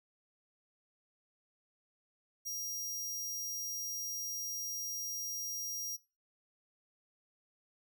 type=tone; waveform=sawtooth; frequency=5700 Hz; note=F8; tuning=34 cents sharp; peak=-35 dBFS; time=2.45-5.97 s; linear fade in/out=20 ms; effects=noise-tail reverb RT60 0.3 s tail -20 dB re dry